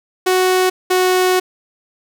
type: tone pair in turn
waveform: sawtooth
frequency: 370 / 368.3 Hz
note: F#4 / F#4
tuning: 0 / -8 cents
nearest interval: unison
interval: 8 cents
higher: first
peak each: -8 dBFS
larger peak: neither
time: 0.26-0.7 / 0.9-1.4 s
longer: second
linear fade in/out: 10 ms
effects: none